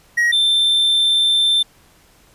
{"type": "tone pair in turn", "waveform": "triangle", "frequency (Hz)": [1896, 3561], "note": ["A#6", "A7"], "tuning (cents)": [29, 20], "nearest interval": "major seventh", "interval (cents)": 1091, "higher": "second", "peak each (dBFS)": -11, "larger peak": "neither", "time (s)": [[0.17, 0.32], [0.32, 1.63]], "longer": "second", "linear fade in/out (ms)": 10, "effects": ["pink hiss -52 dBFS RMS until 2.34 s", "resampled to 32000 Hz"]}